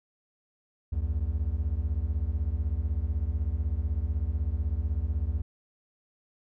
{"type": "beating tone pair", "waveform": "triangle", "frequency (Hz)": [66.7, 82.7], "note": ["C2", "E2"], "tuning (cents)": [34, 6], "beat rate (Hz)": 16, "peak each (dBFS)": -27, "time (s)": [0.92, 5.42], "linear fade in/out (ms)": 10, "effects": []}